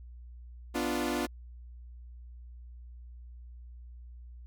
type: chord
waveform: sawtooth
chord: B diminished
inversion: none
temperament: equal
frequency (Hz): 246.9 / 293.7 / 349.2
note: B3 / D4 / F4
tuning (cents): 0 / 0 / 0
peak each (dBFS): -30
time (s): 0.74-1.27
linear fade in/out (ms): 20
effects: added 60 Hz sine -45 dBFS peak until 4.46 s